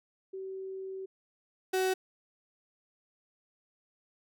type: tone pair in turn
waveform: sine / 35% pulse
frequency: 382.1 / 375.3 Hz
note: G4 / F#4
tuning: -44 / +25 cents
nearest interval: unison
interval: 31 cents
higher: first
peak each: -37 / -25 dBFS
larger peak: second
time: 0.33-1.06 / 1.73-1.94 s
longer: first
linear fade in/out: 10 ms
effects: none